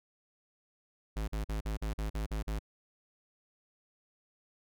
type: tone bursts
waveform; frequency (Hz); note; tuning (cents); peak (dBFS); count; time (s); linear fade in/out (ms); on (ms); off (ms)
square; 53.3; G#1; +46; -33; 9; 1.16-2.592; 10; 120; 44
effects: none